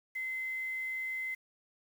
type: tone with quantisation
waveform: sine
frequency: 2057 Hz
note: C7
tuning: 30 cents flat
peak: -34 dBFS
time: 0.15-1.35 s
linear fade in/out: 10 ms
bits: 9
effects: none